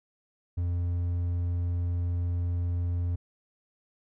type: tone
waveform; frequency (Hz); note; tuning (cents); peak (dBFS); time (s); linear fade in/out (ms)
triangle; 87.31; F2; 0; -24; 0.57-3.16; 10
effects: none